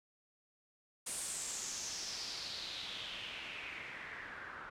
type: noise with low-pass filter sweep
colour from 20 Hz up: white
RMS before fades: -44 dBFS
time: 1.06-4.7 s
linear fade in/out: 10 ms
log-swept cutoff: 9300 to 1400 Hz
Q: 4
effects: none